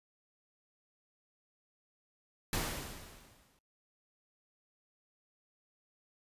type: noise with exponential decay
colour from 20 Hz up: pink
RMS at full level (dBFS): -32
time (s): 2.53-3.59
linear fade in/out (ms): 2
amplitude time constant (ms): 230
effects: noise-tail reverb RT60 0.2 s tail -26 dB re dry + resampled to 32000 Hz